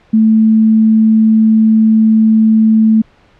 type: tone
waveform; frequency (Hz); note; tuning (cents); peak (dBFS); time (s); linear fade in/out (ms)
sine; 220; A3; 0; -5; 0.13-3.02; 10
effects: pink hiss -48 dBFS RMS until 3.39 s + low-pass 3000 Hz 12 dB/octave